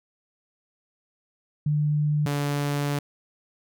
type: tone pair in turn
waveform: sine / sawtooth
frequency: 149.2 / 143.98 Hz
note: D3 / D3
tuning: +28 / -34 cents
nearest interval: minor second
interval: 62 cents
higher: first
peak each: -20 dBFS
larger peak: neither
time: 1.66-2.26 / 2.26-2.99 s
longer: second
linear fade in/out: 5 ms
effects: none